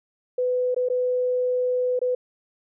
sine tone with dropouts, 500 Hz, B4, 21 cents sharp, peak -20 dBFS, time 0.38-2.15 s, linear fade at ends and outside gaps 5 ms, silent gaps 0.746-0.763 / 0.887-0.899 / 1.992-2.015 s, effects none

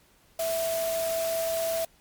sine tone in noise, 659.3 Hz, E5, in tune, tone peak -26 dBFS, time 0.39-1.85 s, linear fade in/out 5 ms, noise white, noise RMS -35 dBFS, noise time 0.39-1.85 s, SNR +6 dB, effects pink hiss -61 dBFS RMS until 2 s + MP3 96 kbps

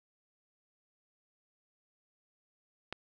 click, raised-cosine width 0.3 ms, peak -21 dBFS, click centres 2.926 s, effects none

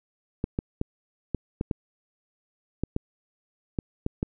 clicks, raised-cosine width 3 ms, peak -13 dBFS, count 11, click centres 0.441 / 0.589 / 0.814 / 1.347 / 1.611 / 1.712 / 2.836 / 2.964 / 3.788 / 4.064 / 4.229 s, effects none

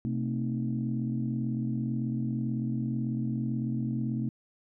sine tone cluster, 128.6 / 224.7 / 262.8 / 311.5 Hz, C3 / A3 / C4 / D#4, -30 / +37 / +8 / +2 cents, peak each -31 / -31 / -37 / -39 dBFS, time 0.05-4.29 s, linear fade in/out 0 ms, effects tanh soft clip ceiling -18 dBFS

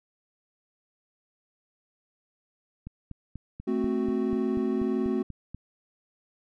click train, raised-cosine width 5 ms, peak -26 dBFS, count 12, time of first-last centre 2.87-5.546 s, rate 4.11 Hz
triangle chord, F# diminished, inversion first, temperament equal, 220 / 261.6 / 370 Hz, A3 / C4 / F#4, 0 / 0 / 0 cents, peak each -27 dBFS, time 3.67-5.23 s, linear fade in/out 10 ms
effects none

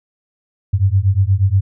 sine beating tone pair, 93 / 101.4 Hz, F#2 / G#2, +9 / -41 cents, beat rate 8.4 Hz, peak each -14 dBFS, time 0.73-1.61 s, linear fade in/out 10 ms, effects none

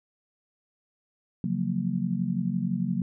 sine chord, Gb major seventh, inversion second, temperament just, 138.75 / 173.43 / 185 / 231.2 Hz, Db3 / F3 / Gb3 / Bb3, +2 / -12 / 0 / -14 cents, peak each -33 / -32 / -28 / -31 dBFS, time 1.44-3.02 s, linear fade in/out 2 ms, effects none

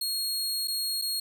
sawtooth tone with dropouts, 4288 Hz, C8, 42 cents sharp, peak -25 dBFS, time 0.01-1.2 s, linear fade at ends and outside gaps 5 ms, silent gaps 0.675-0.68 / 1.016-1.02 s, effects none

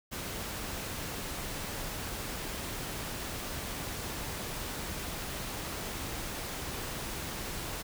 pink noise, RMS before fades -38 dBFS, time 0.11-7.83 s, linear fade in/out 20 ms, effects none

